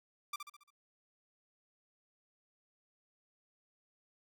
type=tone with echo; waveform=sawtooth; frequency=1179 Hz; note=D6; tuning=6 cents sharp; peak=-33 dBFS; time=0.33-0.36 s; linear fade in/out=5 ms; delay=69 ms; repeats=5; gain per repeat=-6 dB; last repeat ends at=0.705 s; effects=none